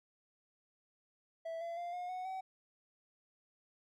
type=tone with pitch steps; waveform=triangle; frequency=658 / 676.9 / 696.3 / 716.3 / 736.9 / 758 Hz; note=E5 / E5 / F5 / F5 / F#5 / F#5; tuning=-3 / +46 / -5 / +44 / -7 / +42 cents; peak=-37 dBFS; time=1.45-2.41 s; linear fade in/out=10 ms; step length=160 ms; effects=none